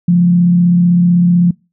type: tone with frequency modulation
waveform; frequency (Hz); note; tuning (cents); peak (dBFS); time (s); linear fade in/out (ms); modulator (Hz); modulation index
sine; 175.1; F3; +5; -6; 0.08-1.51; 5; 35.8; 0.28
effects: noise-tail reverb RT60 0.3 s tail -26 dB re dry